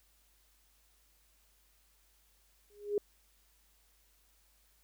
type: tone with exponential growth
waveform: sine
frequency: 411.5 Hz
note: G#4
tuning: 16 cents flat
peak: -25 dBFS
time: 2.7-2.98 s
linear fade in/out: 2 ms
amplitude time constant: 60 ms
effects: added 50 Hz sine -70 dBFS peak until 4.83 s + white hiss -70 dBFS RMS until 4.83 s